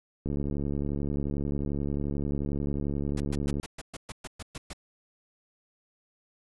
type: click train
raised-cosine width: 3 ms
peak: -19 dBFS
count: 239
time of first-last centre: 0.26-3.598 s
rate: 71.3 Hz
type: noise bursts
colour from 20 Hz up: pink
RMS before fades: -39 dBFS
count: 11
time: 3.17-4.733 s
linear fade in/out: 5 ms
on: 33 ms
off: 120 ms
effects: resampled to 24000 Hz